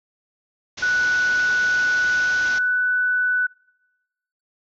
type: low-pass noise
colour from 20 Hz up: white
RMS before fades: -34 dBFS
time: 0.77-2.59 s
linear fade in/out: 10 ms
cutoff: 6400 Hz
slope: 96 dB/octave
type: tone with pitch glide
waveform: sine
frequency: 1480 to 1490.3 Hz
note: F#6 to F#6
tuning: 0 to +12 cents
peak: -17 dBFS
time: 0.82-3.47 s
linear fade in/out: 10 ms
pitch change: +12 cents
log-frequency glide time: 2.09-2.82 s
effects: noise-tail reverb RT60 1.0 s tail -25 dB re dry